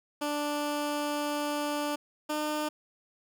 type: tone pair in turn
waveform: 15% pulse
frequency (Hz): 293.7 / 302.5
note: D4 / D#4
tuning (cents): 0 / -49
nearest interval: minor second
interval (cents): 51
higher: second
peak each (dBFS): -23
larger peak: neither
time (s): 0.21-1.96 / 2.29-2.69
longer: first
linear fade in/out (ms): 10
effects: none